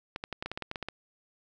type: clicks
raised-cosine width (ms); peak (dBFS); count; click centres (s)
0.3; -19; 12; 0.161 / 0.239 / 0.327 / 0.425 / 0.46 / 0.516 / 0.575 / 0.623 / 0.714 / 0.758 / 0.827 / 0.886
effects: none